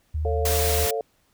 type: tone with vibrato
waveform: sine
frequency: 77 Hz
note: D#2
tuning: 17 cents flat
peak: -23 dBFS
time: 0.14-0.86 s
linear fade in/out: 10 ms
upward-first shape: triangle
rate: 17 Hz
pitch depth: 13 cents each way
type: chord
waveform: sine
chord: A augmented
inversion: none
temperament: equal with one note detuned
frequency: 444.9 / 554.4 / 698.5 Hz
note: A4 / C#5 / E#5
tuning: +19 / 0 / 0 cents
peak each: -26 / -31 / -30 dBFS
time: 0.25-1.01 s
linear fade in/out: 2 ms
type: noise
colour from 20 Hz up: white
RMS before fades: -26 dBFS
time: 0.45-0.91 s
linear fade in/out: 5 ms
effects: pink hiss -65 dBFS RMS until 1.33 s